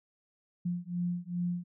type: beating tone pair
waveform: sine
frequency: 174.61 / 177.11 Hz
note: F3 / F3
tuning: 0 / +25 cents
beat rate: 2.5 Hz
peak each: -34 / -34 dBFS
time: 0.65-1.64 s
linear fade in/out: 10 ms
effects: none